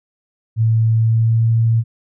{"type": "tone with pitch glide", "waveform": "sine", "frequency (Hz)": [112.5, 114.14], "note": ["A2", "A#2"], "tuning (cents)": [39, -36], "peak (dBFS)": -11, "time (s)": [0.56, 1.84], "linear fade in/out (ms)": 50, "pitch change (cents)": 25, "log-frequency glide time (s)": [0.94, 1.51], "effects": []}